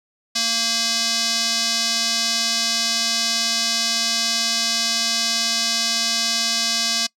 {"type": "tone with band-pass filter", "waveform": "square", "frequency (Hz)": 229.5, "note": "A#3", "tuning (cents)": -27, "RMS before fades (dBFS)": -21, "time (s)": [0.35, 7.07], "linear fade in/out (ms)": 10, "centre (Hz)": 5000, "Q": 2.7, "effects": ["noise-tail reverb RT60 0.1 s tail -24 dB re dry"]}